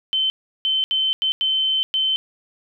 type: tone bursts at uneven times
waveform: sine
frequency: 3077 Hz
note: G7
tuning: 33 cents flat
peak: -17 dBFS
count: 6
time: 0.13-0.3 / 0.65-0.84 / 0.91-1.13 / 1.22-1.32 / 1.41-1.83 / 1.94-2.16 s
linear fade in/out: 0 ms
effects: none